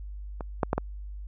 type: clicks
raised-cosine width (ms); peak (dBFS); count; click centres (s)
1; -21 / -9 / -10 / -12; 4; 0.408 / 0.632 / 0.731 / 0.78
effects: added 50 Hz sine -36 dBFS peak until 1.27 s